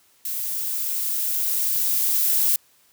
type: noise with level ramp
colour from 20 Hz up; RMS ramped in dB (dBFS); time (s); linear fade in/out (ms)
violet; -28 to -19; 0.25-2.56; 2
effects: white hiss -59 dBFS RMS until 2.92 s + high-pass 60 Hz 12 dB/octave